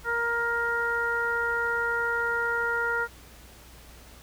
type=harmonic tone; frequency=468.8 Hz; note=A#4; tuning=10 cents sharp; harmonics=1 / 2 / 3 / 4; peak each=-32 / -33 / -26 / -35 dBFS; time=0.04-3.08 s; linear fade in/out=50 ms; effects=added 60 Hz sine -51 dBFS peak until 4.22 s + pink hiss -51 dBFS RMS until 4.22 s